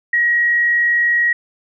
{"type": "tone with frequency modulation", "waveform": "sine", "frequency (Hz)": 1900, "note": "A#6", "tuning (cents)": 33, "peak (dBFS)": -12, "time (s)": [0.13, 1.33], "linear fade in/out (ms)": 5, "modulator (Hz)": 53, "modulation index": 0.27, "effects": []}